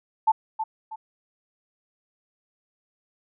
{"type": "tone with echo", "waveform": "sine", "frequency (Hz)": 880, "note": "A5", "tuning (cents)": 0, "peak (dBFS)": -15, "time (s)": [0.27, 0.32], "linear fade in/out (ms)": 10, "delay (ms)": 320, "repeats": 2, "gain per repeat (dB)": -9, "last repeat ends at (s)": 0.96, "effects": []}